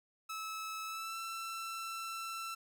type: tone with pitch glide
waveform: sawtooth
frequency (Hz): 1300 to 1338.1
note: E6 to E6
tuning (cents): -24 to +26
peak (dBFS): -36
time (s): 0.29-2.55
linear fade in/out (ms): 10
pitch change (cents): +50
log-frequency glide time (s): 0.85-1.18
effects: none